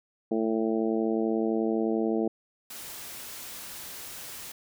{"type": "harmonic tone", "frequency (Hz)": 111.5, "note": "A2", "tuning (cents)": 23, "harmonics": [2, 3, 4, 5, 6, 7], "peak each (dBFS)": [-29, -28, -30, -38, -36, -41], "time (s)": [0.31, 2.28], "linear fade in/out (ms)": 5}
{"type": "noise", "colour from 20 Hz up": "white", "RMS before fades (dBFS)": -41, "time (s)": [2.7, 4.52], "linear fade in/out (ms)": 5}
{"effects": []}